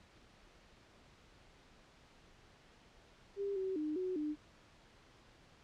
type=tone with pitch steps; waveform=sine; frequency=399.1 / 379.8 / 304.9 / 369.4 / 301.4 Hz; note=G4 / F#4 / D#4 / F#4 / D4; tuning=+31 / +45 / -35 / -3 / +45 cents; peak=-35 dBFS; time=3.36-4.36 s; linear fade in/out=50 ms; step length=200 ms; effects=pink hiss -63 dBFS RMS until 5.63 s + low-pass 5000 Hz 12 dB/octave